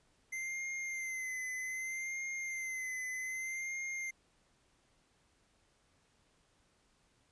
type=tone with vibrato; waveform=square; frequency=2074 Hz; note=C7; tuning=16 cents flat; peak=-38 dBFS; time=0.32-4.11 s; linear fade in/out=10 ms; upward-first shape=sine; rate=0.64 Hz; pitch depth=41 cents each way; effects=pink hiss -72 dBFS RMS until 7.31 s + resampled to 22050 Hz